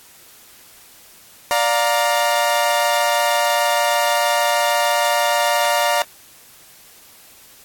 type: chord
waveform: sawtooth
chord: Bb major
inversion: first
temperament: equal with one note detuned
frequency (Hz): 587.3 / 705.8 / 932.3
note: D5 / F5 / Bb5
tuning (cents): 0 / +18 / 0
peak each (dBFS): -16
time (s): 1.51-6.02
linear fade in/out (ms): 0
effects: white hiss -46 dBFS RMS until 7.64 s + AAC 64 kbps